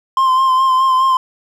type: tone with vibrato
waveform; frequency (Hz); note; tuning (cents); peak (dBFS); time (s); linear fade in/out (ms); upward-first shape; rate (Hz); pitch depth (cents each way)
triangle; 1046.5; C6; 0; -8; 0.17-1.17; 2; sine; 4.8; 30
effects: none